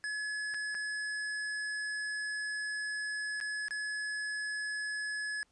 square tone with dropouts, 1700 Hz, G#6, 40 cents sharp, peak -35 dBFS, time 0.04-5.43 s, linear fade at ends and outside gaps 0 ms, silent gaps 0.54-0.544 / 0.745-0.75 / 3.402-3.411 / 3.683-3.708 s, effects pink hiss -72 dBFS RMS until 5.51 s + resampled to 22050 Hz

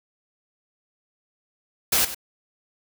white noise with echo, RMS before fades -20 dBFS, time 1.92-2.05 s, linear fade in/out 5 ms, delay 97 ms, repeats 1, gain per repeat -13 dB, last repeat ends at 2.147 s, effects none

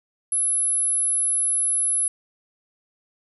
sine tone, 10980 Hz, F9, 31 cents flat, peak -19 dBFS, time 0.32-2.08 s, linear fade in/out 2 ms, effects none

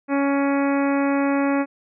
harmonic tone, 279.1 Hz, C#4, 12 cents sharp, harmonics 1 / 2 / 3 / 4 / 5 / 6 / 7 / 8 / 9, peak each -19 / -25 / -29 / -31 / -33 / -35 / -36 / -37 / -38 dBFS, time 0.08-1.66 s, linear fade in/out 50 ms, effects none

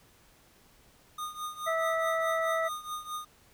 square tone with tremolo, 1228 Hz, D#6, 23 cents flat, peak -33 dBFS, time 1.18-3.25 s, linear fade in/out 5 ms, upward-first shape triangle, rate 4.7 Hz, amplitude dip 85%
harmonic tone, 652 Hz, E5, 19 cents flat, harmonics 1 / 2 / 3, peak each -29 / -32 / -34 dBFS, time 1.66-2.69 s, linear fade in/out 20 ms
effects pink hiss -61 dBFS RMS until 3.53 s

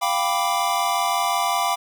square chord, G dominant seventh, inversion third, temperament equal, 698.5 / 784 / 987.8 / 1174.7 Hz, F5 / G5 / B5 / D6, 0 / 0 / 0 / 0 cents, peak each -26 dBFS, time 0.01-1.76 s, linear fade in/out 20 ms, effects none

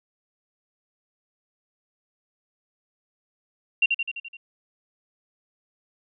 sine tone with echo, 2758 Hz, F7, 22 cents flat, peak -15 dBFS, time 3.82-3.86 s, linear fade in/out 5 ms, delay 85 ms, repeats 6, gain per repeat -4 dB, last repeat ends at 4.37 s, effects none

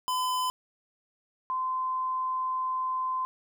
square / sine tone pair in turn, 1013 / 1031.9 Hz, B5 / C6, +44 / -24 cents, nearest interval unison, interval 32 cents, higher second, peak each -27 dBFS, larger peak neither, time 0.08-0.5 / 1.5-3.25 s, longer second, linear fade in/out 0 ms, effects none

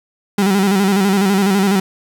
35% pulse tone with vibrato, 196 Hz, G3, in tune, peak -10 dBFS, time 0.38-1.8 s, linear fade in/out 5 ms, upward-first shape square, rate 12 Hz, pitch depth 59 cents each way, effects 8-bit

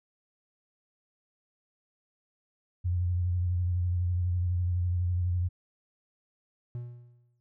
sine tone with vibrato, 88.9 Hz, F2, 31 cents sharp, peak -25 dBFS, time 2.84-5.49 s, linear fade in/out 20 ms, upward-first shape triangle, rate 12 Hz, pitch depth 46 cents each way
triangle tone with exponential decay, 120.6 Hz, B2, 41 cents flat, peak -30 dBFS, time 6.75-7.4 s, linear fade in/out 0 ms, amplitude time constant 140 ms
effects none

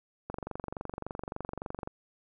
click train, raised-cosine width 1 ms, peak -22 dBFS, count 38, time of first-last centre 0.3-1.874 s, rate 23.5 Hz, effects none

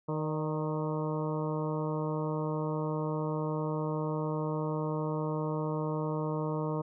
harmonic tone with a mistuned harmonic, 155.1 Hz, D#3, 5 cents flat, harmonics 1 / 2 / 3 / 4 / 5 / 6 / 7 / 8, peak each -33 / -37 / -36 / -40 / -50 / -41 / -43 / -48 dBFS, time 0.08-6.82 s, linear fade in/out 10 ms, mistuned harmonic 4, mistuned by -38 cents, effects none

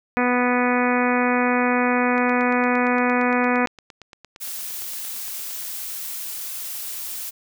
harmonic tone, 246.9 Hz, B3, in tune, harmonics 1 / 2 / 3 / 4 / 5 / 6 / 7 / 8 / 9 / 10, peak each -21 / -24 / -26 / -27 / -28 / -29 / -29 / -30 / -31 / -31 dBFS, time 0.17-3.66 s, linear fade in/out 0 ms
click train, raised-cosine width 0.2 ms, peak -24 dBFS, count 31, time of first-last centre 2.18-5.624 s, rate 8.71 Hz
blue noise, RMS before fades -31 dBFS, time 4.4-7.31 s, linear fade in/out 20 ms
effects none

